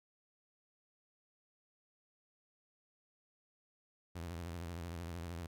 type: tone with vibrato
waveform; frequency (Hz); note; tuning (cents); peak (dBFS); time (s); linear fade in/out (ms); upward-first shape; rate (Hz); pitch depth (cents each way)
sawtooth; 85.2; F2; -42; -38; 4.15-5.47; 10; sine; 13; 100
effects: none